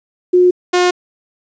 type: tone pair in turn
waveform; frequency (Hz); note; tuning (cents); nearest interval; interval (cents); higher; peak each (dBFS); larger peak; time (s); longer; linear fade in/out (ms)
sine / sawtooth; 360.4 / 358.3; F#4 / F4; -45 / +44; unison; 11; first; -6; neither; 0.33-0.51 / 0.73-0.91; neither; 10
effects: resampled to 16000 Hz + 8-bit